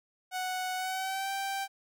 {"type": "tone with pitch glide", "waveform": "sawtooth", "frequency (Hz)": [740, 782.6], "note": ["F#5", "G5"], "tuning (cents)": [0, -3], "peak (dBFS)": -28, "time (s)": [0.31, 1.68], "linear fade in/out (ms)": 50, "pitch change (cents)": 97, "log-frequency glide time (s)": [0.76, 1.31], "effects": []}